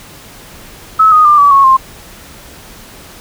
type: tone with pitch steps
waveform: sine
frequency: 1294 / 1242.7 / 1193.5 / 1146.2 / 1100.8 / 1057.1 Hz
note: E6 / D#6 / D6 / D6 / C#6 / C6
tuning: -32 / -3 / +28 / -42 / -12 / +17 cents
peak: -3 dBFS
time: 0.99-1.77 s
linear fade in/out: 10 ms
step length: 130 ms
effects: pink hiss -35 dBFS RMS until 3.2 s